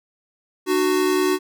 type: tone pair together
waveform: square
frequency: 300 / 370.2 Hz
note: D4 / F#4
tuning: +37 / +1 cents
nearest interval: major third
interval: 364 cents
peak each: -23 / -19 dBFS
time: 0.66-1.39 s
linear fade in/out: 50 ms
effects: none